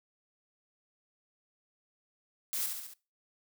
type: noise with echo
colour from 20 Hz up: blue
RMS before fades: -34 dBFS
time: 2.53-2.66 s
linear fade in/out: 0 ms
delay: 69 ms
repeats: 4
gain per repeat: -4 dB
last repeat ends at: 2.936 s
effects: noise-tail reverb RT60 0.3 s tail -21 dB re dry